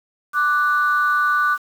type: tone pair together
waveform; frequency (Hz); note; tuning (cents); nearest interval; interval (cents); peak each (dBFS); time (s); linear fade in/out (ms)
sine; 1174.7 / 1480; D6 / F#6; 0 / 0; major third; 400; -17; 0.33-1.58; 50
effects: tanh soft clip ceiling -9 dBFS + 7-bit